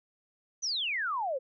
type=exponential sweep; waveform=sine; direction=down; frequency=6240 to 495 Hz; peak=-29 dBFS; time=0.62-1.39 s; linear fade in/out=20 ms; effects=none